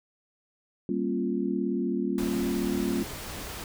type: chord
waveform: sine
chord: G half-diminished seventh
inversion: none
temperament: equal with one note detuned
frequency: 196 / 233.1 / 271.8 / 349.2 Hz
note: G3 / Bb3 / Db4 / F4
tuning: 0 / 0 / -34 / 0 cents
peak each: -31 dBFS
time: 0.89-3.03 s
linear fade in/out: 2 ms
type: noise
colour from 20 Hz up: pink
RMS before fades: -38 dBFS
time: 2.18-3.64 s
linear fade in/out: 2 ms
effects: none